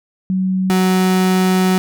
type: tone pair in turn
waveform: sine / 35% pulse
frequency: 187.4 / 185.89 Hz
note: F#3 / F#3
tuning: +22 / +8 cents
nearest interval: unison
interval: 14 cents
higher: first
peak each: -14 / -10 dBFS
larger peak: second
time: 0.3-0.7 / 0.7-1.78 s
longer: second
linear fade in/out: 0 ms
effects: none